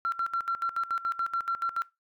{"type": "tone with tremolo", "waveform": "sine", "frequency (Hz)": 1362, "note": "F6", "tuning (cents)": -44, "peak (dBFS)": -24, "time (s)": [0.05, 1.82], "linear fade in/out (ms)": 0, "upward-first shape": "square", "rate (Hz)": 7, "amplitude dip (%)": 80, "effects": ["noise-tail reverb RT60 0.2 s tail -20 dB re dry", "tanh soft clip ceiling -21 dBFS"]}